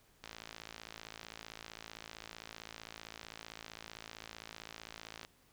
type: click train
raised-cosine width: 0.2 ms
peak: -28 dBFS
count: 279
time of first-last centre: 0.24-5.249 s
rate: 55.5 Hz
effects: pink hiss -68 dBFS RMS until 5.52 s